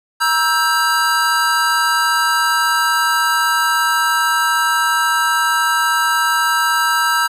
square chord, E diminished, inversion second, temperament just, 949.3 / 1318.5 / 1582.2 Hz, Bb5 / E6 / G6, +31 / 0 / +16 cents, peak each -20 / -18 / -18 dBFS, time 0.2-7.28 s, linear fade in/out 20 ms, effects resampled to 32000 Hz

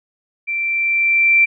sine tone with level ramp, 2349 Hz, D7, in tune, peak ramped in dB -19 to -8 dBFS, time 0.47-1.46 s, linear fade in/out 20 ms, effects none

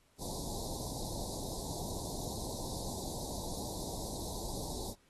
pink band-stop noise, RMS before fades -41 dBFS, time 0.18-4.95 s, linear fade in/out 50 ms, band 1000 to 3700 Hz, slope 96 dB/octave, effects pink hiss -70 dBFS RMS until 5.09 s + AAC 32 kbps

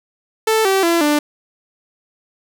sawtooth tone with pitch steps, 440.8 / 386 / 337.9 / 295.9 Hz, A4 / G4 / E4 / D4, +3 / -27 / +43 / +13 cents, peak -9 dBFS, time 0.47-1.19 s, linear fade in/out 5 ms, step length 180 ms, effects none

